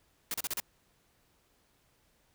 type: noise bursts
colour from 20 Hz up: white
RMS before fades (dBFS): -34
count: 5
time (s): 0.31-0.601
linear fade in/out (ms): 2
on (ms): 31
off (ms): 34
effects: pink hiss -70 dBFS RMS until 2.34 s